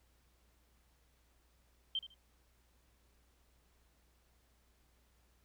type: tone with echo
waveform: sine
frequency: 3136 Hz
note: G7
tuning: in tune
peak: -33 dBFS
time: 1.95-1.99 s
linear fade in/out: 2 ms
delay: 76 ms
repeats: 2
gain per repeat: -13 dB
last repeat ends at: 2.142 s
effects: added 60 Hz sine -70 dBFS peak until 5.44 s + pink hiss -74 dBFS RMS until 5.44 s